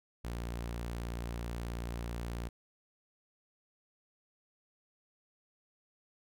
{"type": "tone", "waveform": "sawtooth", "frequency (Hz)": 58.5, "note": "A#1", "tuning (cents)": 7, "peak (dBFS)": -33, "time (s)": [0.24, 2.49], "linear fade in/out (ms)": 10, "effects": []}